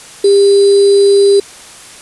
sine tone with sample-and-hold, 399.2 Hz, G4, 32 cents sharp, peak -4 dBFS, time 0.24-1.4 s, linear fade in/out 5 ms, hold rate 4410 Hz, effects white hiss -34 dBFS RMS until 2.01 s + resampled to 24000 Hz

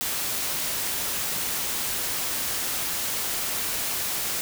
white noise, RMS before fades -28 dBFS, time 0.01-4.41 s, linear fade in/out 0 ms, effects none

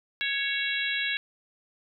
harmonic tone with a mistuned harmonic, 555 Hz, C#5, 2 cents sharp, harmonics 3 / 4 / 5 / 6 / 7, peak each -31 / -32 / -33 / -34 / -34 dBFS, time 0.21-1.17 s, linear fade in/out 0 ms, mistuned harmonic 5, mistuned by -27 cents, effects none

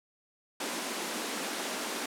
pink high-pass noise, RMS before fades -35 dBFS, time 0.6-2.06 s, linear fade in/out 5 ms, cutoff 210 Hz, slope 48 dB/octave, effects low-pass 11000 Hz 12 dB/octave

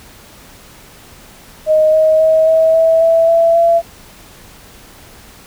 sine tone with pitch steps, 622.3 / 629.5 / 636.8 / 644.2 / 651.7 / 659.3 / 667 / 674.7 Hz, D#5 / D#5 / D#5 / E5 / E5 / E5 / E5 / E5, 0 / +20 / +40 / -40 / -20 / 0 / +20 / +40 cents, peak -7 dBFS, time 1.66-3.82 s, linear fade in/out 50 ms, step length 270 ms, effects pink hiss -40 dBFS RMS until 5.46 s

